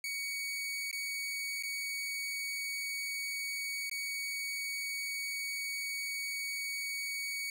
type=tone with dropouts; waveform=sawtooth; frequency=2244 Hz; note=C#7; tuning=21 cents sharp; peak=-32 dBFS; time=0.04-7.5 s; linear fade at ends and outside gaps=2 ms; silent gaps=0.913-0.928 / 1.626-1.634 / 3.897-3.913 s; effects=none